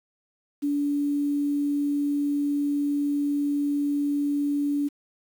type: tone with quantisation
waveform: sine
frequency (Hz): 287.9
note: D4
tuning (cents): -34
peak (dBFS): -22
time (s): 0.62-4.89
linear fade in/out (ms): 20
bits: 8
effects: none